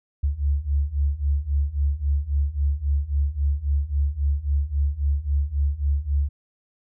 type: beating tone pair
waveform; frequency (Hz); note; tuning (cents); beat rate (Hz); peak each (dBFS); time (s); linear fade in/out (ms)
sine; 69.3 / 73; C#2 / D2; 0 / -10; 3.7; -24 / -22; 0.23-6.29; 10
effects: none